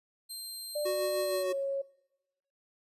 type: tone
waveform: 20% pulse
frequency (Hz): 4161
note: C8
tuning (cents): -10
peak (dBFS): -33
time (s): 0.29-1.44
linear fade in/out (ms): 20
type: tone with pitch glide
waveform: sine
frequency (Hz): 593 to 550.1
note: D5 to C#5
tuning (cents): +17 to -13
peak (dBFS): -30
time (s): 0.75-1.82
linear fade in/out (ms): 10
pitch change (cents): -130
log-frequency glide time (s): 1.21-1.52
type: tone with tremolo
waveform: square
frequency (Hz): 370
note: F#4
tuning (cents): 0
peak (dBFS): -32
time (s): 0.85-1.53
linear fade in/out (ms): 10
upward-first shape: sine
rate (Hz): 6.5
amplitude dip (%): 40
effects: noise-tail reverb RT60 1.0 s tail -22 dB re dry + resampled to 32000 Hz